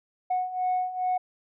sine beating tone pair, 733 / 735.4 Hz, F#5 / F#5, -16 / -11 cents, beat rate 2.4 Hz, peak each -29 / -25 dBFS, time 0.3-1.18 s, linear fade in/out 10 ms, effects tanh soft clip ceiling -20 dBFS

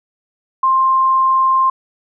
sine tone, 1054 Hz, C6, 12 cents sharp, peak -10 dBFS, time 0.63-1.7 s, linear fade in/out 5 ms, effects none

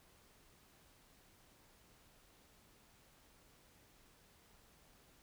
silence, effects pink hiss -67 dBFS RMS until 5.22 s

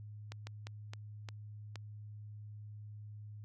slowing click train, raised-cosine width 0.2 ms, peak -28 dBFS, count 6, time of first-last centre 0.32-1.757 s, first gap 150 ms, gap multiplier 1.33, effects added 105 Hz sine -46 dBFS peak until 3.44 s

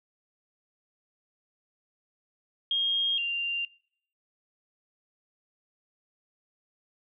sine tone pair in turn, 3242 / 2785 Hz, G#7 / F7, -42 / -5 cents, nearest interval minor third, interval 263 cents, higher first, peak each -24 / -27 dBFS, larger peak first, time 2.71-3.18 / 3.18-3.65 s, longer neither, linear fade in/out 2 ms, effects noise-tail reverb RT60 0.6 s tail -24 dB re dry

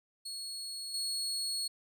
30% pulse tone with level steps, 4337 Hz, C#8, 39 cents flat, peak -36 / -30 dBFS, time 0.25-1.68 s, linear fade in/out 10 ms, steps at 0.94 s, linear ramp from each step 2 ms, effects none

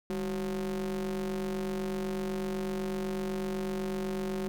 square ring-modulated tone, 88 Hz, F2, 14 cents sharp, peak -29 dBFS, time 0.1-4.48 s, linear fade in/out 0 ms, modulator 288 Hz, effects none

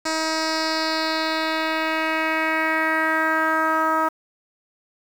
10% pulse tone with low-pass filter sweep, 318.1 Hz, D#4, 38 cents sharp, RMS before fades -22 dBFS, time 0.05-4.09 s, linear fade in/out 10 ms, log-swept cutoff 6600 to 1200 Hz, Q 2.9, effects 7-bit

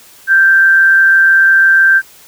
sine tone with amplitude modulation, 1568 Hz, G6, in tune, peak -3 dBFS, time 0.27-2.02 s, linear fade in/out 50 ms, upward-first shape sine, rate 166 Hz, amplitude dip 35%, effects white hiss -41 dBFS RMS until 2.27 s

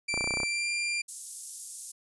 sawtooth tone with pitch glide, 2349 to 2383 Hz, D7 to D7, 0 to +25 cents, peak -25 dBFS, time 0.08-1.02 s, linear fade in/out 10 ms, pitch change +25 cents, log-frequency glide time 0.44-0.69 s
clicks, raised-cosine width 1 ms, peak -20 dBFS, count 10, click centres 0.141 / 0.176 / 0.209 / 0.242 / 0.275 / 0.308 / 0.339 / 0.372 / 0.402 / 0.433 s
pink high-pass noise, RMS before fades -39 dBFS, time 1.08-1.92 s, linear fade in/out 10 ms, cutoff 7000 Hz, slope 24 dB/octave
effects resampled to 24000 Hz

